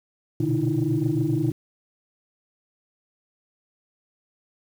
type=tone cluster; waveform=sine; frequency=120.4 / 127.9 / 149 / 308.8 / 334.5 Hz; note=B2 / C3 / D3 / D#4 / E4; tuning=-44 / -39 / +25 / -13 / +25 cents; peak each=-28 / -27 / -26 / -25 / -26 dBFS; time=0.4-1.52 s; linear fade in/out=5 ms; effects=tanh soft clip ceiling -12 dBFS + 8-bit